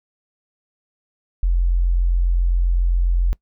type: tone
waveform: sine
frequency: 43.74 Hz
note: F1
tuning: 3 cents sharp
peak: -14 dBFS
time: 1.43-3.33 s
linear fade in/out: 0 ms
effects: noise-tail reverb RT60 0.1 s tail -23 dB re dry